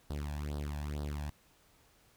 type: tone with flanger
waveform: sawtooth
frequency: 73.42 Hz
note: D2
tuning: in tune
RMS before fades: -38 dBFS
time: 0.1-1.3 s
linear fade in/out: 0 ms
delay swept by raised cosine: 0.21 to 1.21 ms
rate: 2.2 Hz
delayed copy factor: +0.9
effects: pink hiss -66 dBFS RMS until 2.16 s